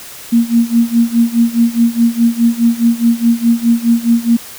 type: tone with tremolo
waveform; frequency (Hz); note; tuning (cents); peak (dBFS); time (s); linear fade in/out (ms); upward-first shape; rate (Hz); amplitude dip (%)
sine; 233.1; A#3; 0; -5; 0.32-4.37; 10; sine; 4.8; 90
effects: white hiss -32 dBFS RMS until 4.58 s